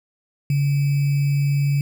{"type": "tone with sample-and-hold", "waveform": "sine", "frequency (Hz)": 141.6, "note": "C#3", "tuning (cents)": 37, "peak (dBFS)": -16, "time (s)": [0.5, 1.81], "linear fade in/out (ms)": 2, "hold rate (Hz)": 2450, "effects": []}